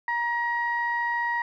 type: tone pair together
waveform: sine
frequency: 945.6 / 1900 Hz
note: A#5 / A#6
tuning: +24 / +33 cents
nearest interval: octave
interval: 1209 cents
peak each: -26 dBFS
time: 0.08-1.42 s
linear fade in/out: 2 ms
effects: tanh soft clip ceiling -17 dBFS